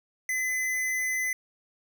square tone, 2024 Hz, B6, 42 cents sharp, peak -27 dBFS, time 0.29-1.33 s, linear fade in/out 2 ms, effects none

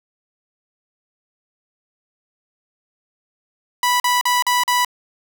sawtooth tone bursts, 985 Hz, B5, 5 cents flat, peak -11 dBFS, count 5, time 3.83-4.848 s, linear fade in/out 2 ms, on 170 ms, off 42 ms, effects none

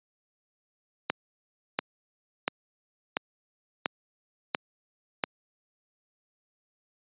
click train, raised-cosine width 0.3 ms, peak -8 dBFS, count 7, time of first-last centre 1.1-5.238 s, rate 1.45 Hz, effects high-pass 200 Hz 12 dB/octave + resampled to 8000 Hz

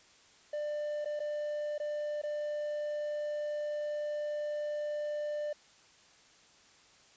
triangle tone with dropouts, 595 Hz, D5, 22 cents sharp, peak -31 dBFS, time 0.53-5.53 s, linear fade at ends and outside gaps 5 ms, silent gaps 1.047-1.056 / 1.194-1.201 / 1.781-1.799 / 2.217-2.235 s, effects white hiss -61 dBFS RMS until 7.16 s + resampled to 16000 Hz

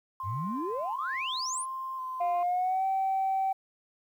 sine tone with vibrato, 1042 Hz, C6, 7 cents flat, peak -33 dBFS, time 0.2-2.43 s, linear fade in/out 2 ms, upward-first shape square, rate 1.4 Hz, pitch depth 16 cents each way
sine exponential sweep, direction up, 86.2 to 10690 Hz, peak -31 dBFS, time 0.23-1.66 s, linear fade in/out 50 ms
sine tone with pitch glide, 702 to 770 Hz, F5 to G5, +9 to -31 cents, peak -24 dBFS, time 2.2-3.53 s, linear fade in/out 10 ms, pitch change +160 cents, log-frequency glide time 2.41-2.85 s
effects tanh soft clip ceiling -22 dBFS + 10-bit

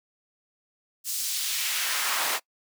pink noise with high-pass filter sweep, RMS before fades -28 dBFS, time 1.04-2.4 s, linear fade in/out 50 ms, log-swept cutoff 6800 to 720 Hz, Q 0.99, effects noise-tail reverb RT60 0.1 s tail -23 dB re dry

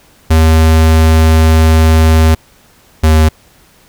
square tone pair in turn, 79.9 / 78.57 Hz, D#2 / D#2, +47 / +17 cents, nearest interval unison, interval 30 cents, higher first, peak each -5 dBFS, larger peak neither, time 0.3-2.35 / 3.03-3.29 s, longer first, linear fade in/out 10 ms, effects pink hiss -46 dBFS RMS until 3.88 s

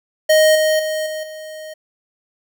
square tone with level steps, 623 Hz, D#5, 2 cents sharp, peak -10 / -14 / -20 / -24 / -31 dBFS, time 0.29-1.74 s, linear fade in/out 10 ms, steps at 0.55 / 0.79 / 1.06 / 1.23 s, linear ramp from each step 5 ms, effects none

